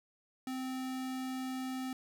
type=tone; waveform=square; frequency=259.4 Hz; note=C4; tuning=15 cents flat; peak=-37 dBFS; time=0.47-1.93 s; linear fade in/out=2 ms; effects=none